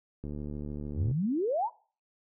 click train, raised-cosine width 3 ms, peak -26 dBFS, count 65, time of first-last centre 0.24-1.112 s, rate 73.4 Hz
sine exponential sweep, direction up, 70.3 to 1019 Hz, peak -26 dBFS, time 0.94-1.7 s, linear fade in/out 50 ms
effects noise-tail reverb RT60 0.4 s tail -20 dB re dry

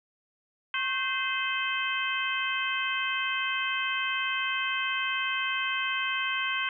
harmonic tone with a mistuned harmonic, 517 Hz, C5, 21 cents flat, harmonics 2 / 3 / 4 / 5 / 6, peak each -34 / -32 / -34 / -33 / -34 dBFS, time 0.74-6.69 s, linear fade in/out 2 ms, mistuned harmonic 2, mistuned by +82 cents, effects none

